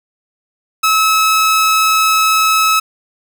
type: tone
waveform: sawtooth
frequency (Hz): 1294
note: E6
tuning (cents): -32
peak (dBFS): -6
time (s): 0.83-2.8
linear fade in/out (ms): 10
effects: none